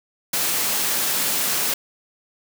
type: high-pass noise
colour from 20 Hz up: white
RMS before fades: -22 dBFS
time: 0.33-1.74 s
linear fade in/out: 5 ms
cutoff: 130 Hz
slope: 24 dB/octave
effects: none